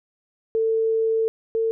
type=tone pair in turn; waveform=sine; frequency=447 / 449.4 Hz; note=A4 / A4; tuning=+27 / +37 cents; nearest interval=unison; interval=10 cents; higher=second; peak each=-18 / -19 dBFS; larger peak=first; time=0.55-1.28 / 1.55-1.71 s; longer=first; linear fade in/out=0 ms; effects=none